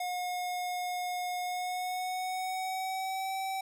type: tone with pitch glide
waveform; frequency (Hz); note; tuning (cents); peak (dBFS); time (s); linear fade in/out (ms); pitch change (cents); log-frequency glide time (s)
square; 721 to 768.3; F#5 to G5; -45 to -35; -33; 0-3.61; 5; +110; 1.41-3.33
effects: none